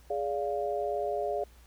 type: chord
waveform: sine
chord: D diminished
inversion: second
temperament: equal with one note detuned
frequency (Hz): 415.3 / 580.2 / 698.5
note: Ab4 / D5 / F5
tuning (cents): 0 / -21 / 0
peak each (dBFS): -33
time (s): 0.1-1.44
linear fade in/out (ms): 5
effects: added 60 Hz sine -54 dBFS peak until 1.66 s + pink hiss -61 dBFS RMS until 1.66 s